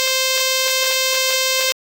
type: tone with notch filter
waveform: 5% pulse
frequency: 523.3 Hz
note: C5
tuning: in tune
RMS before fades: -18 dBFS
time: 0-1.72 s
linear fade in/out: 0 ms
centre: 1300 Hz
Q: 1.3
effects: AAC 48 kbps